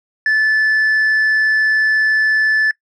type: tone with tanh clipping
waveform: sine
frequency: 1743 Hz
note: A6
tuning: 17 cents flat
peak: -12 dBFS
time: 0.26-2.71 s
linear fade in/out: 2 ms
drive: 2 dB
effects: noise-tail reverb RT60 0.1 s tail -21 dB re dry